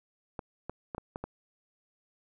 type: clicks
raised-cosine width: 1 ms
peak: -22 dBFS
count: 6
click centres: 0.392 / 0.696 / 0.948 / 0.981 / 1.159 / 1.24 s
effects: none